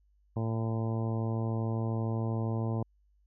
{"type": "harmonic tone", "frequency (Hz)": 112.8, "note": "A2", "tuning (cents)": 44, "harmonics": [1, 2, 3, 4, 5, 6, 7, 8, 9], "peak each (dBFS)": [-30, -36, -40, -42, -44, -46, -47, -48, -49], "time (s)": [0.36, 2.83], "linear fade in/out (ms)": 5, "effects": ["added 50 Hz sine -64 dBFS peak until 3.26 s"]}